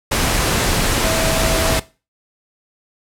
sine tone in noise, 650 Hz, E5, 24 cents flat, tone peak -22 dBFS, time 1.04-1.79 s, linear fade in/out 10 ms, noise pink, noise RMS -17 dBFS, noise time 0.11-1.8 s, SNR -8 dB, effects noise-tail reverb RT60 0.3 s tail -18 dB re dry + low-pass 12000 Hz 12 dB/octave

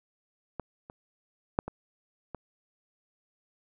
clicks, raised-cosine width 1 ms, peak -20 / -30 / -10 / -22 / -23 dBFS, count 5, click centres 0.597 / 0.899 / 1.589 / 1.68 / 2.347 s, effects none

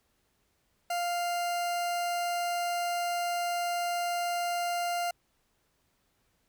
40% pulse tone, 698.5 Hz, F5, in tune, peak -28 dBFS, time 0.9-5.11 s, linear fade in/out 5 ms, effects pink hiss -73 dBFS RMS until 6.48 s

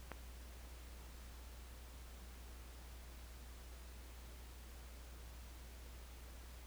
click, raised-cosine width 0.5 ms, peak -29 dBFS, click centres 0.117 s, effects added 60 Hz sine -52 dBFS peak until 6.66 s + pink hiss -60 dBFS RMS until 6.66 s

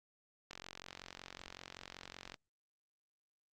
click train, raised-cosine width 0.2 ms, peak -29 dBFS, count 84, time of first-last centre 0.51-2.342 s, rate 45.3 Hz, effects Opus 48 kbps

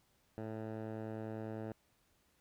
10% pulse tone with low-pass filter, 110 Hz, A2, in tune, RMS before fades -43 dBFS, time 0.38-1.72 s, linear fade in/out 0 ms, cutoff 1100 Hz, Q 0.65, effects pink hiss -74 dBFS RMS until 2.4 s

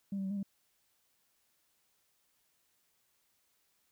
sine tone with pitch steps, 197.9 / 193.9 / 191 / 202.6 / 196.9 Hz, G3 / G3 / G3 / G#3 / G3, +17 / -19 / -45 / -43 / +8 cents, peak -32 dBFS, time 0.12-0.43 s, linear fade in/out 5 ms, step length 62 ms, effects tanh soft clip ceiling -31 dBFS + white hiss -75 dBFS RMS until 3.91 s

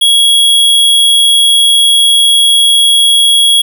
square tone, 3322 Hz, G#7, in tune, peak -5 dBFS, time 0.01-3.62 s, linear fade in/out 10 ms, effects none

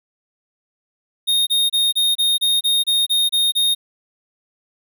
square tone bursts, 3700 Hz, A#7, 14 cents flat, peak -15 dBFS, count 11, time 1.27-3.75 s, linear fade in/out 20 ms, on 200 ms, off 28 ms, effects none

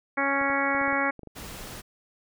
harmonic tone, 277.2 Hz, C#4, in tune, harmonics 1 / 2 / 3 / 4 / 5 / 6 / 7 / 8, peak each -31 / -31 / -31 / -31 / -31 / -31 / -31 / -31 dBFS, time 0.17-1.11 s, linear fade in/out 10 ms
clicks, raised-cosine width 2 ms, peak -29 dBFS, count 9, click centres 0.414 / 0.501 / 0.749 / 0.814 / 0.879 / 0.927 / 1.193 / 1.233 / 1.273 s
pink noise, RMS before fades -40 dBFS, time 1.35-1.82 s, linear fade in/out 20 ms
effects none

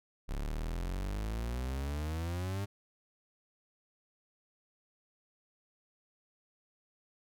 40% pulse exponential sweep, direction up, 33.89 to 101.5 Hz, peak -33 dBFS, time 0.28-2.66 s, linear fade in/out 20 ms, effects none

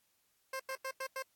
15% pulse tone bursts, 529 Hz, C5, 19 cents sharp, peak -31 dBFS, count 5, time 0.53-1.225 s, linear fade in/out 5 ms, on 67 ms, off 90 ms, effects white hiss -75 dBFS RMS until 1.35 s + AAC 64 kbps

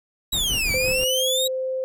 sawtooth exponential two-way sweep, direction down then up, 3929 to 2274 to 3860 Hz, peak -18 dBFS, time 0.32-1.48 s, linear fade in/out 10 ms, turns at 0.72 s
brown noise with tremolo, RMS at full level -28 dBFS, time 0.33-1.04 s, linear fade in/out 0 ms, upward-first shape triangle, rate 5.9 Hz, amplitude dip 65%
sine tone with pitch glide, 516 to 520.8 Hz, C5 to C5, -24 to -8 cents, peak -23 dBFS, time 0.74-1.84 s, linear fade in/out 0 ms, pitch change +16 cents, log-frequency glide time 1.07-1.71 s
effects none

